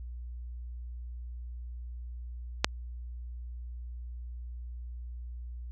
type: click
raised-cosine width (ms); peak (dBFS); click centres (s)
0.2; -4; 2.645
effects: added 60 Hz sine -38 dBFS peak until 5.71 s